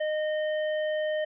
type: tone with hard clipping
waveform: triangle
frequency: 615 Hz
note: D#5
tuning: 20 cents flat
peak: -28 dBFS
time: 0-1.25 s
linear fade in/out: 10 ms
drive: 16 dB
effects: resampled to 8000 Hz